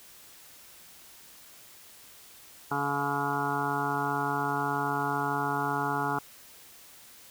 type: harmonic tone with a mistuned harmonic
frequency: 141.9 Hz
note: C#3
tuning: 41 cents sharp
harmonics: 1 / 2 / 3 / 5 / 6 / 7 / 8 / 9 / 10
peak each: -37 / -36 / -37 / -37 / -32 / -36 / -37 / -37 / -35 dBFS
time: 2.71-6.19 s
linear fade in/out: 5 ms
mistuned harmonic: 7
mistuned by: +26 cents
effects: white hiss -52 dBFS RMS until 7.3 s